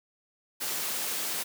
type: high-pass noise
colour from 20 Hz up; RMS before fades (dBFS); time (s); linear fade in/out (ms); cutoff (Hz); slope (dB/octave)
white; -32; 0.6-1.44; 20; 180; 12
effects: none